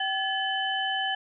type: tone cluster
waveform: sine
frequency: 771 / 1715 / 3031 Hz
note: G5 / A6 / F#7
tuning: -29 / -45 / +41 cents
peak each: -30 dBFS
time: 0-1.15 s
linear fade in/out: 5 ms
effects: none